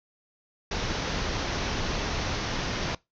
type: low-pass noise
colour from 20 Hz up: pink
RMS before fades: -30 dBFS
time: 0.71-2.95 s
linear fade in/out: 5 ms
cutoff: 6300 Hz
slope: 96 dB/octave
effects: noise-tail reverb RT60 0.2 s tail -22 dB re dry

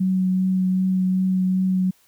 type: tone with vibrato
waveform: sine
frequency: 186.4 Hz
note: F#3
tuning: 13 cents sharp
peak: -17 dBFS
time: 0-1.91 s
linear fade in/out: 10 ms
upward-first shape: triangle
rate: 2.6 Hz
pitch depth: 13 cents each way
effects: white hiss -59 dBFS RMS until 2.07 s

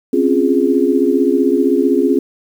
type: chord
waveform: sine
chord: Db major seventh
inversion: third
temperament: equal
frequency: 261.6 / 277.2 / 349.2 / 415.3 Hz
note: C4 / Db4 / F4 / Ab4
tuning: 0 / 0 / 0 / 0 cents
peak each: -16 dBFS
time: 0.13-2.19 s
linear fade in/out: 5 ms
effects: 7-bit

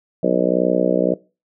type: harmonic tone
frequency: 61.74 Hz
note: B1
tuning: in tune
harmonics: 3 / 4 / 5 / 6 / 7 / 8 / 9 / 10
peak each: -22 / -25 / -23 / -24 / -25 / -21 / -21 / -23 dBFS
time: 0.23-1.14 s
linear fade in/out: 5 ms
effects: noise-tail reverb RT60 0.3 s tail -21 dB re dry

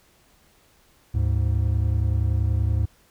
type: tone pair together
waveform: triangle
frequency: 74.05 / 104.6 Hz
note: D2 / G#2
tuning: +15 / +13 cents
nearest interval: tritone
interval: 598 cents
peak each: -20 dBFS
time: 1.14-2.86 s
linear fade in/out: 10 ms
effects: pink hiss -59 dBFS RMS until 3.1 s

